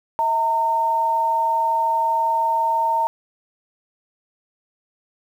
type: tone pair together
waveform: sine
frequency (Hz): 646 / 913.6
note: E5 / A#5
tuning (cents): -35 / -35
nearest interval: tritone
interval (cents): 600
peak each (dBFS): -27 / -17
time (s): 0.19-3.07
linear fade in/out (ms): 0
effects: 8-bit